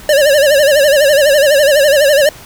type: tone with vibrato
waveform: square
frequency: 575 Hz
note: D5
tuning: 37 cents flat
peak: -7 dBFS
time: 0.09-2.29 s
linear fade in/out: 2 ms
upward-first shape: sine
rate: 12 Hz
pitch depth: 110 cents each way
effects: pink hiss -35 dBFS RMS until 2.45 s